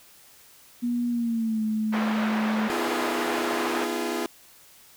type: tone with pitch glide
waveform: sine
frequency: 240.7 to 216.9 Hz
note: B3 to A3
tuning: -44 to -25 cents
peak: -23 dBFS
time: 0.82-2.69 s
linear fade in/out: 20 ms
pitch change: -181 cents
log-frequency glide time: 1.09-1.63 s
type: band-pass noise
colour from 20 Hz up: pink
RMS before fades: -31 dBFS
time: 1.92-3.86 s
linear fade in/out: 20 ms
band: 560 to 2000 Hz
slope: 12 dB/octave
type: chord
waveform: sawtooth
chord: F half-diminished seventh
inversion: second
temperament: equal with one note detuned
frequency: 246.9 / 311.1 / 342 / 415.3 Hz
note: Cb4 / Eb4 / F4 / Ab4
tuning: 0 / 0 / -36 / 0 cents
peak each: -29 / -31 / -26 / -28 dBFS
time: 2.7-4.26 s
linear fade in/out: 0 ms
effects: white hiss -53 dBFS RMS until 4.96 s